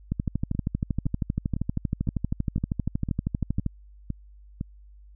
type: two click trains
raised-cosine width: 5 ms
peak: -13 / -17 dBFS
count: 46 / 9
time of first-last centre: 0.12-3.663 / 0.55-4.611 s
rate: 12.7 / 1.97 Hz
effects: added 50 Hz sine -47 dBFS peak until 5.15 s